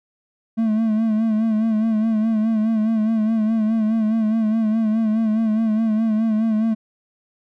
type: tone with vibrato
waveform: triangle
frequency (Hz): 220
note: A3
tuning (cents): 0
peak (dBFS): -14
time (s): 0.57-6.75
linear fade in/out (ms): 20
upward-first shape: sine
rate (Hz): 4.8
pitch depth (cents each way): 54
effects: none